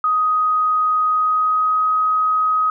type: tone with pitch glide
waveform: sine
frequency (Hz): 1252 to 1261.4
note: D#6 to D#6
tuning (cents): +10 to +23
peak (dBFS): -14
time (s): 0.04-2.7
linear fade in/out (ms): 2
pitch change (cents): +13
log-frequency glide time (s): 1.08-1.86
effects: none